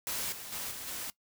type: noise with level steps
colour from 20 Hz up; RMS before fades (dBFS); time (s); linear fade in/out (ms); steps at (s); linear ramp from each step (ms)
white; -35 / -44 / -38 / -42 / -39; 0.07-1.1; 0; 0.32 / 0.52 / 0.71 / 0.87; 5
effects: noise-tail reverb RT60 0.1 s tail -20 dB re dry